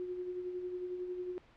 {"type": "tone with tremolo", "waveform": "sine", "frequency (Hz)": 361.4, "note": "F#4", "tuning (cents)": -41, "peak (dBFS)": -35, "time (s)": [0, 1.38], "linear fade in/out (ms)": 0, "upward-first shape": "sine", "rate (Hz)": 11, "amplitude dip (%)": 45, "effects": ["pink hiss -63 dBFS RMS until 1.56 s", "low-pass 3000 Hz 12 dB/octave"]}